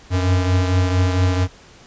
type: beating tone pair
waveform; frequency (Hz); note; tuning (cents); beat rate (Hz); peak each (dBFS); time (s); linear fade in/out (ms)
square; 91.1 / 95.5; F#2 / G2; -26 / -45; 4.4; -16 / -24; 0.1-1.48; 50
effects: pink hiss -46 dBFS RMS until 1.86 s + resampled to 16000 Hz